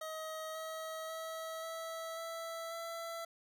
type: tone with pitch steps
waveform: 25% pulse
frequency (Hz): 632 / 639 / 646 / 653.2 / 660.4 / 667.6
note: D#5 / D#5 / E5 / E5 / E5 / E5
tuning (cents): +27 / +46 / -35 / -16 / +3 / +22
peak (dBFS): -37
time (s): 0.01-3.25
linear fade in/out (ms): 5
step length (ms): 540
effects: none